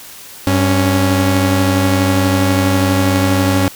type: tone pair together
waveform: sawtooth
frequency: 96.49 / 277.2 Hz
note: G2 / C#4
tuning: -27 / 0 cents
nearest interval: octave + tritone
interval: 1827 cents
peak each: -10 dBFS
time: 0.47-3.68 s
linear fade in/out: 0 ms
effects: white hiss -35 dBFS RMS until 3.75 s